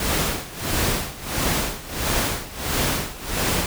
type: noise with tremolo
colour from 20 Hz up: pink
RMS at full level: -21 dBFS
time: 0-3.66 s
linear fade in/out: 2 ms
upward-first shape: sine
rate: 1.5 Hz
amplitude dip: 85%
effects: none